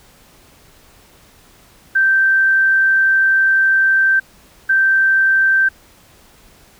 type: tone bursts at uneven times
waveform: sine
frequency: 1562 Hz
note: G6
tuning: 7 cents flat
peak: -10 dBFS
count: 2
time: 1.95-4.2 / 4.69-5.69 s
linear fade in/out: 10 ms
effects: pink hiss -48 dBFS RMS until 6.79 s